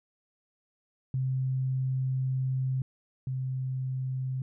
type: tone pair in turn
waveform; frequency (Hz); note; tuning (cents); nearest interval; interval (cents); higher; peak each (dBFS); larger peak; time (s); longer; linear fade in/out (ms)
sine; 130.81 / 130.32; C3 / C3; 0 / -7; unison; 7; first; -26 / -29; first; 1.14-2.82 / 3.27-4.42; first; 2
effects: none